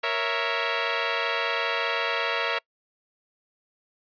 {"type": "chord", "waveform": "10% pulse", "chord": "A# diminished", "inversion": "none", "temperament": "equal", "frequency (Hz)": [466.2, 554.4, 659.3], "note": ["A#4", "C#5", "E5"], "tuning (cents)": [0, 0, 0], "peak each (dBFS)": [-20, -21, -20], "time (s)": [0.03, 2.59], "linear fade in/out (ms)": 10, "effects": ["noise-tail reverb RT60 0.1 s tail -26 dB re dry", "resampled to 11025 Hz"]}